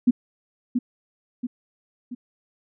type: tone with echo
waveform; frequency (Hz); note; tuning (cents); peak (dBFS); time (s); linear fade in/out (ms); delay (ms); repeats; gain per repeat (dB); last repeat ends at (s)
sine; 245.8; B3; -8; -12; 0.07-0.11; 10; 680; 3; -6; 2.15
effects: none